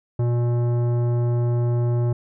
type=tone with tanh clipping; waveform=triangle; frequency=120 Hz; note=B2; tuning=49 cents flat; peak=-20 dBFS; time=0.19-2.13 s; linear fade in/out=5 ms; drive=18 dB; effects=none